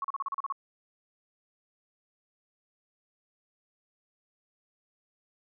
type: tone bursts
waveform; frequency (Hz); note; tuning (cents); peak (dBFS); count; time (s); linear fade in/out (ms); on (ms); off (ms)
sine; 1105; C#6; -6; -29; 9; 0.02-0.524; 2; 24; 36
effects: none